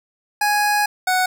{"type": "tone pair in turn", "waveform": "25% pulse", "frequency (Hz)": [830.6, 740], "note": ["G#5", "F#5"], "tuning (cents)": [0, 0], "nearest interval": "major second", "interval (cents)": 200, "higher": "first", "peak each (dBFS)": -12, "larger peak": "neither", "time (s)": [[0.41, 0.86], [1.07, 1.26]], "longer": "first", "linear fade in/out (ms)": 5, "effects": []}